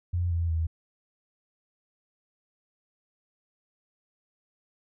sine tone with pitch steps, 87.7 / 84.42 / 81.26 Hz, F2 / E2 / E2, +8 / +42 / -24 cents, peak -24 dBFS, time 0.13-0.67 s, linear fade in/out 10 ms, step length 180 ms, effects none

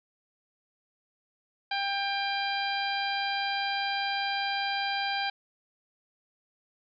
harmonic tone, 795 Hz, G5, 24 cents sharp, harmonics 1 / 2 / 3 / 4 / 5 / 6, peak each -31 / -34 / -36 / -37 / -38 / -39 dBFS, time 1.71-5.3 s, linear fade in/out 5 ms, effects none

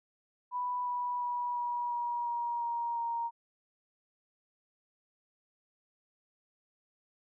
sine tone with pitch steps, 987.8 / 979.8 / 972 / 964.1 / 956.4 / 948.7 / 941 / 933.4 Hz, B5 / B5 / B5 / B5 / A#5 / A#5 / A#5 / A#5, 0 / -14 / -28 / -42 / +44 / +30 / +16 / +2 cents, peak -31 dBFS, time 0.51-3.31 s, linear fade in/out 50 ms, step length 350 ms, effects none

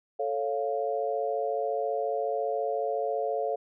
sine chord, A augmented, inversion none, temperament equal, 440 / 554.4 / 698.5 Hz, A4 / C#5 / E#5, 0 / 0 / 0 cents, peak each -31 dBFS, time 0.19-3.56 s, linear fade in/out 10 ms, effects none

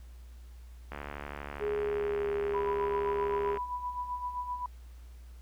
click train, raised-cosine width 0.5 ms, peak -24 dBFS, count 193, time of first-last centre 0.92-3.572 s, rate 72.4 Hz
sine tone with pitch glide, 415.3 to 405.8 Hz, G#4 to G#4, 0 to -40 cents, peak -29 dBFS, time 1.59-3.59 s, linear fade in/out 50 ms, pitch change -40 cents, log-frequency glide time 1.76-2.31 s
sine tone with tremolo, 987.8 Hz, B5, in tune, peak -31 dBFS, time 2.54-4.66 s, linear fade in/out 2 ms, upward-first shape sine, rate 7.7 Hz, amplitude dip 60%
effects added 60 Hz sine -46 dBFS peak until 5.41 s + pink hiss -64 dBFS RMS until 5.41 s

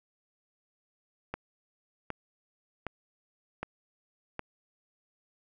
click train, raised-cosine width 0.5 ms, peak -19 dBFS, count 5, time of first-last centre 1.34-4.393 s, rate 1.31 Hz, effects none

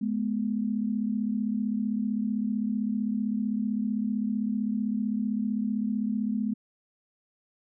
sine tone pair together, 211.3 / 246.9 Hz, G#3 / B3, +30 / 0 cents, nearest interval minor third, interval 270 cents, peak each -27 / -30 dBFS, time 0.01-6.54 s, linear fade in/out 10 ms, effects none

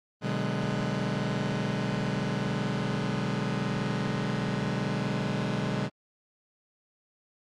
sawtooth chord, G# half-diminished seventh, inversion first, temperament just, 124.59 / 149.51 / 186.89 / 207.7 Hz, B2 / D3 / F#3 / G#3, +16 / +31 / +18 / 0 cents, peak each -29 dBFS, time 0.21-5.9 s, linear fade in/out 50 ms, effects low-pass 5000 Hz 12 dB/octave + Opus 32 kbps

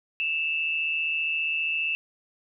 sine tone pair together, 2639 / 2794 Hz, E7 / F7, +1 / 0 cents, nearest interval minor second, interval 99 cents, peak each -25 / -32 dBFS, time 0.2-1.95 s, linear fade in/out 0 ms, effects none

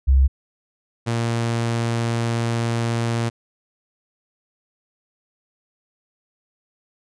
sine / sawtooth tone pair in turn, 66.8 / 116.38 Hz, C2 / A#2, +36 / -2 cents, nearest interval minor seventh, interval 962 cents, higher second, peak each -11 / -16 dBFS, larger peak first, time 0.07-0.28 / 1.06-3.3 s, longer second, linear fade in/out 20 ms, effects resampled to 22050 Hz

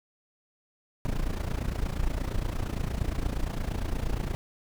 brown noise with amplitude modulation, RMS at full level -26 dBFS, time 1.05-4.35 s, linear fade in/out 0 ms, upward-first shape sine, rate 28.6 Hz, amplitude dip 80%, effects none

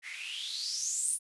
blue noise with band-pass filter sweep, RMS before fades -35 dBFS, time 0.02-1.19 s, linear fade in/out 50 ms, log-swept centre 1900 to 10000 Hz, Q 8.5, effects resampled to 24000 Hz

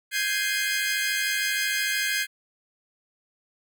sawtooth chord, Ab major seventh, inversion third, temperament equal, 1568 / 1661.2 / 2093 / 2489 Hz, G6 / Ab6 / C7 / Eb7, 0 / 0 / 0 / 0 cents, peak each -26 / -25 / -26 / -29 dBFS, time 0.11-2.27 s, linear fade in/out 50 ms, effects none

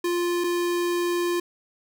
square tone pair in turn, 349.2 / 349.2 Hz, F4 / F4, 0 / 0 cents, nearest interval unison, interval 0 cents, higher neither, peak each -23 / -23 dBFS, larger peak neither, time 0.04-0.44 / 0.44-1.4 s, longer second, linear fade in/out 5 ms, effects none

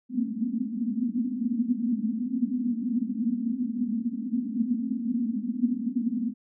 white band-pass noise, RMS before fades -28 dBFS, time 0.09-6.34 s, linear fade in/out 50 ms, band 220 to 250 Hz, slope 96 dB/octave, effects none

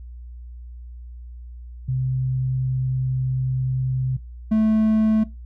sine / triangle tone pair in turn, 129.6 / 218 Hz, C3 / A3, -16 / -16 cents, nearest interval major sixth, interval 900 cents, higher second, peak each -20 / -13 dBFS, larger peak second, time 1.88-4.17 / 4.51-5.24 s, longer first, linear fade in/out 10 ms, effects noise-tail reverb RT60 0.2 s tail -18 dB re dry + added 60 Hz sine -35 dBFS peak until 5.45 s

